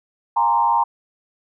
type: tone with frequency modulation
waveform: sine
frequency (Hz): 928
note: A#5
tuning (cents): -8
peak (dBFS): -14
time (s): 0.36-0.84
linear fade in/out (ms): 10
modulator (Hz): 106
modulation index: 1
effects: none